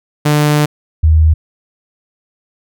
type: tone pair in turn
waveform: sawtooth / sine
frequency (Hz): 149 / 78.93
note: D3 / D#2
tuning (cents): +25 / +25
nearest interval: major seventh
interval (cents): 1100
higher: first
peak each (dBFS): -5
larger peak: neither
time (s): 0.25-0.66 / 1.03-1.34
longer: first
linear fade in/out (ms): 10
effects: none